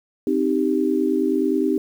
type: chord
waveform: sine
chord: C minor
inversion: none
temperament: equal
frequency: 261.6 / 311.1 / 392 Hz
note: C4 / Eb4 / G4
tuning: 0 / 0 / 0 cents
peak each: -22 / -21 / -22 dBFS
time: 0.27-1.78 s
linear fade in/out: 2 ms
effects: 8-bit